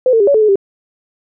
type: tone with pitch steps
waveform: sine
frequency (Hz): 510 / 451.7 / 402.4 / 565 / 435.4 / 427 / 393.5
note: C5 / A4 / G4 / C#5 / A4 / G#4 / G4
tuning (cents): -44 / +45 / +45 / +33 / -18 / +48 / +7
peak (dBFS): -7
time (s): 0.06-0.557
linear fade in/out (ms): 2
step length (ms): 71
effects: none